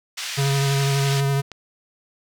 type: band-pass noise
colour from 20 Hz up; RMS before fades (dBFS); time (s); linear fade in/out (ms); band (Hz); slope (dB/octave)
pink; -30; 0.17-1.21; 10; 2300 to 6500; 12
type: tone with vibrato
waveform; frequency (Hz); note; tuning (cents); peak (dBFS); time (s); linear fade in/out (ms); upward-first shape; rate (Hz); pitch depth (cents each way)
square; 138.59; C#3; 0; -19; 0.37-1.42; 20; sine; 12; 18
type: click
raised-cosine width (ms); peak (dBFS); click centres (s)
0.2; -19; 1.517
effects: none